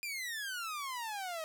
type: exponential sweep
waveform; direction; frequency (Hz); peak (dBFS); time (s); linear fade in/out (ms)
sawtooth; down; 2438 to 622.3; -34; 0.03-1.44; 0
effects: none